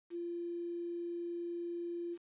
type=tone with quantisation; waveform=sine; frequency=344.3 Hz; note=F4; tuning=25 cents flat; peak=-37 dBFS; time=0.1-2.18 s; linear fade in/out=50 ms; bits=10; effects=resampled to 8000 Hz